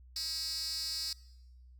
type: tone with high-pass filter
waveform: 10% pulse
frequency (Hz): 319.8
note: D#4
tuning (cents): +48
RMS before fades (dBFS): -37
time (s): 0.16-1.13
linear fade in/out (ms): 2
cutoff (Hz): 4800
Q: 4.5
effects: noise-tail reverb RT60 1.0 s tail -22 dB re dry + added 62 Hz sine -53 dBFS peak until 1.79 s